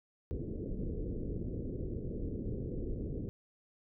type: low-pass noise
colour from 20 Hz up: pink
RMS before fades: -38 dBFS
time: 0.31-3.29 s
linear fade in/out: 0 ms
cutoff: 480 Hz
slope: 48 dB/octave
effects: none